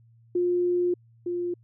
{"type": "tone pair in turn", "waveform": "sine", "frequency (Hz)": [354.3, 351], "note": ["F4", "F4"], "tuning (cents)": [25, 9], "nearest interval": "unison", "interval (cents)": 16, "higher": "first", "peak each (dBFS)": [-21, -26], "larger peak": "first", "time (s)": [[0.35, 0.94], [1.26, 1.54]], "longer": "first", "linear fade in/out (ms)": 5, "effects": ["added 115 Hz sine -54 dBFS peak until 1.63 s"]}